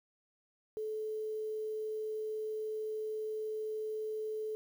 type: tone with quantisation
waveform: sine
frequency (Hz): 433.1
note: A4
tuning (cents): -27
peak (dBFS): -35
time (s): 0.77-4.55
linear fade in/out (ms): 0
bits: 10
effects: none